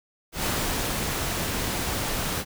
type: noise with ADSR envelope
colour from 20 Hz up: pink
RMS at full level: -26 dBFS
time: 0.32-2.45 s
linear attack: 120 ms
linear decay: 530 ms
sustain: -2 dB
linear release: 58 ms
effects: none